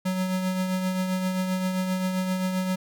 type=tone with tremolo; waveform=square; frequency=185.7 Hz; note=F#3; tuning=7 cents sharp; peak=-23 dBFS; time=0.05-2.76 s; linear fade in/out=10 ms; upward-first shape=triangle; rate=7.6 Hz; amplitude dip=45%; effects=none